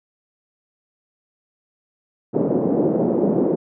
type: band-pass noise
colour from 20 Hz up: white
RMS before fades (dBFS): -19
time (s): 2.33-3.56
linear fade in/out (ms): 20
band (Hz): 170 to 480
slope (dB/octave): 24
effects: none